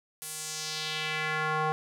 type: tone with band-pass filter sweep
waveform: square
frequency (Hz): 155.4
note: D#3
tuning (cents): -2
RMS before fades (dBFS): -32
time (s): 0.22-1.72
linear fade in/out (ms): 0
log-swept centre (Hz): 11000 to 910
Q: 1.8
effects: none